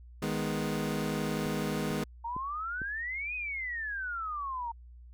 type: chord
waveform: 25% pulse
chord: G# minor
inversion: second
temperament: equal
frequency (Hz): 155.56 / 207.7 / 246.9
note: D#3 / G#3 / B3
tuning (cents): 0 / 0 / 0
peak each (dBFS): -31 / -30 / -33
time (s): 0.22-2.04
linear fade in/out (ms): 5
type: click train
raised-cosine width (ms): 3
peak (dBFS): -28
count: 4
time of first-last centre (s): 1.46-2.817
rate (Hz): 2.21
type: exponential two-way sweep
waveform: sine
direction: up then down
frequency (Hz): 910 to 2529 to 910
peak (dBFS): -33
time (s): 2.24-4.72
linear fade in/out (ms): 10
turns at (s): 3.35
effects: added 60 Hz sine -48 dBFS peak until 5.13 s